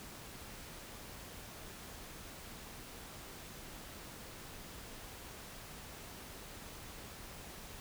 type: silence
effects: pink hiss -50 dBFS RMS until 7.8 s